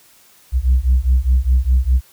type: beating tone pair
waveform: sine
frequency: 61.3 / 66.2 Hz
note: B1 / C2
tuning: -12 / +21 cents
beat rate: 4.9 Hz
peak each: -13 dBFS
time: 0.52-2.01 s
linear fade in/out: 50 ms
effects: tanh soft clip ceiling -7 dBFS + white hiss -50 dBFS RMS until 2.12 s